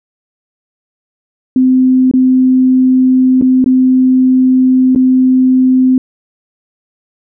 sine tone with dropouts, 257.5 Hz, C4, 28 cents flat, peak -5 dBFS, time 1.56-5.98 s, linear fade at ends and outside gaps 2 ms, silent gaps 2.113-2.137 / 3.413-3.422 / 3.643-3.66 / 4.95-4.959 s, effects none

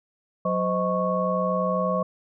sine tone cluster, 183 / 515 / 627 / 1104 Hz, F#3 / C5 / D#5 / C#6, -19 / -28 / +13 / -7 cents, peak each -27 dBFS, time 0.45-2.03 s, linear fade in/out 5 ms, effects none

